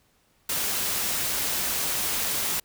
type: noise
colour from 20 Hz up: white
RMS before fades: -27 dBFS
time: 0.49-2.6 s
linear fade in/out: 5 ms
effects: pink hiss -65 dBFS RMS until 2.64 s